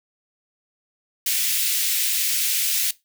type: high-pass noise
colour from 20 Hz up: white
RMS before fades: -22 dBFS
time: 1.26-2.91 s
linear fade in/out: 5 ms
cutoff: 2100 Hz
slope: 24 dB/octave
effects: noise-tail reverb RT60 0.2 s tail -19 dB re dry